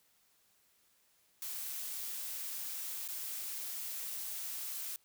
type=noise with dropouts; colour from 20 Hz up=blue; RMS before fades=-41 dBFS; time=1.42-4.96 s; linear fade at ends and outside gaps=1 ms; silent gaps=3.078-3.086 s; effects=white hiss -71 dBFS RMS until 5.04 s